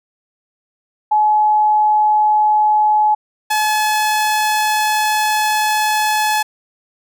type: tone pair in turn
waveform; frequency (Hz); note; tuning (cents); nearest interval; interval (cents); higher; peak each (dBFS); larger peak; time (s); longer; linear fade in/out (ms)
sine / sawtooth; 850 / 855.4; G#5 / A5; +40 / -49; unison; 11; second; -10; neither; 1.11-3.15 / 3.5-6.43; second; 10
effects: none